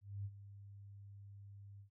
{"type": "tone with ADSR envelope", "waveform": "sine", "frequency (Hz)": 100, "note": "G2", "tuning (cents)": 35, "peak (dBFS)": -39, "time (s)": [0.01, 1.9], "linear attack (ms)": 240, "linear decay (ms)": 49, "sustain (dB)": -13, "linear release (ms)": 100, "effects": []}